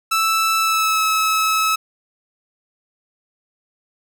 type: tone with pitch glide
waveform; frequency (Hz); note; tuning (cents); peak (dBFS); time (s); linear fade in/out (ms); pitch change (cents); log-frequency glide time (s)
sawtooth; 1318.5 to 1295.1; E6 to E6; 0 to -31; -12; 0.11-1.76; 10; -31; 0.59-1.01
effects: none